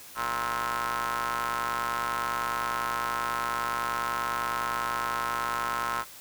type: ring-modulated tone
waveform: sawtooth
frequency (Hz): 120.5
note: B2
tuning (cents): -42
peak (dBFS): -21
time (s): 0.15-6.05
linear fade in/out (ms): 50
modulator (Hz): 1180
effects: white hiss -47 dBFS RMS until 6.2 s